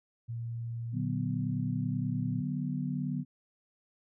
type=tone; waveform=sine; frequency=116.54 Hz; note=A#2; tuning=in tune; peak=-34 dBFS; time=0.28-2.42 s; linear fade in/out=20 ms
type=chord; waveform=sine; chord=B minor; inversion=first; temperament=equal; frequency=146.83 / 185 / 246.9 Hz; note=D3 / F#3 / B3; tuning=0 / 0 / 0 cents; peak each=-34 / -36 / -35 dBFS; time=0.92-3.25 s; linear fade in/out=50 ms
effects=none